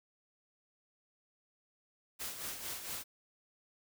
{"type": "noise with tremolo", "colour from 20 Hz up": "white", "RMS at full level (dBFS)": -40, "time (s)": [2.19, 3.04], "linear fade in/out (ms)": 20, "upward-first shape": "sine", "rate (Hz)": 4.4, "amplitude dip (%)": 55, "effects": []}